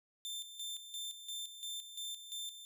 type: tone with tremolo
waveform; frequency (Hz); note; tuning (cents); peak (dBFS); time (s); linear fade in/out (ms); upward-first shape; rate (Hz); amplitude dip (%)
sawtooth; 3568; A7; +23; -37; 0.25-2.65; 0; square; 2.9; 65
effects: none